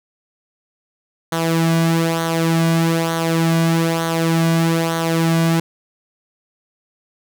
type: tone with flanger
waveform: sawtooth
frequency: 164.81 Hz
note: E3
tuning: in tune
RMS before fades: -17 dBFS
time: 1.32-5.6 s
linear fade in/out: 5 ms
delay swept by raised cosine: 0.39 to 2.29 ms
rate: 1.1 Hz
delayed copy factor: -0.6
effects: none